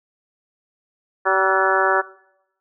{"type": "harmonic tone with a mistuned harmonic", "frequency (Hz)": 191.3, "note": "G3", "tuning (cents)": -42, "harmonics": [2, 3, 4, 5, 6, 7, 8, 9], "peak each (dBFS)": [-23, -23, -23, -23, -23, -23, -23, -23], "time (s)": [1.25, 2.02], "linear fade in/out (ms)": 20, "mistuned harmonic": 8, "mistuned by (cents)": -58, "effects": ["noise-tail reverb RT60 0.8 s tail -20 dB re dry"]}